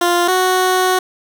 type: tone pair in turn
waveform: 15% pulse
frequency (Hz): 349.2 / 370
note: F4 / F#4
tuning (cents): 0 / 0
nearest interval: minor second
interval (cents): 100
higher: second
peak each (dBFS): -6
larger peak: neither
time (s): 0.01-0.28 / 0.28-0.99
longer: second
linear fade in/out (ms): 5
effects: none